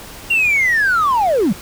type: linear sweep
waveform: triangle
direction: down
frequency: 2794 to 160 Hz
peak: -9 dBFS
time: 0.3-1.53 s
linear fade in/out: 10 ms
effects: tanh soft clip ceiling -8 dBFS + pink hiss -35 dBFS RMS until 1.61 s